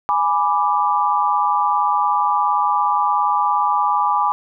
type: chord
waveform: sine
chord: G# diminished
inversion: none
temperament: equal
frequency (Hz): 830.6 / 987.8 / 1174.7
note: G#5 / B5 / D6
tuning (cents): 0 / 0 / 0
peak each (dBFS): -19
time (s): 0.09-4.32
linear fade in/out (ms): 0
effects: none